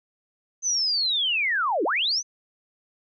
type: linear two-way sweep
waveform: sine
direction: down then up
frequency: 6250 to 284.2 to 6250 Hz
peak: -21 dBFS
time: 0.62-2.23 s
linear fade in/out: 50 ms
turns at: 1.84 s
effects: none